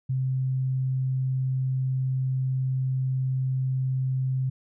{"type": "tone", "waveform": "sine", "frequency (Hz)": 130.81, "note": "C3", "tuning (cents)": 0, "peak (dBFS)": -23, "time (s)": [0.09, 4.5], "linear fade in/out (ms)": 10, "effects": []}